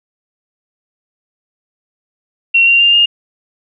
sine tone with pitch steps, 2733 / 2765 / 2797 / 2829 Hz, F7 / F7 / F7 / F7, -38 / -18 / +2 / +22 cents, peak -6 dBFS, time 2.54-3.06 s, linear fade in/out 10 ms, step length 130 ms, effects none

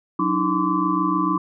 sine tone cluster, 182.8 / 293.1 / 319.8 / 1027 / 1151 Hz, F#3 / D4 / D#4 / C6 / D6, -21 / -3 / +48 / -33 / -35 cents, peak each -26 / -25 / -24 / -25 / -23 dBFS, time 0.19-1.38 s, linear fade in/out 5 ms, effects none

